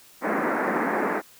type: band-pass noise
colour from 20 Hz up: pink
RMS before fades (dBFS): -25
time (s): 0.21-1.22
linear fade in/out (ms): 50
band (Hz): 200 to 2000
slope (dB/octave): 48
effects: white hiss -52 dBFS RMS until 1.39 s